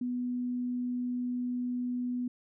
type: tone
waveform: sine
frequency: 246.9 Hz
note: B3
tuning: in tune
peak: -30 dBFS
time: 0.01-2.28 s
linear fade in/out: 5 ms
effects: none